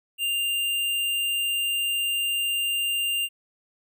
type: tone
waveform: square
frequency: 2794 Hz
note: F7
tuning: in tune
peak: -24 dBFS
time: 0.18-3.29 s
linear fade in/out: 50 ms
effects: none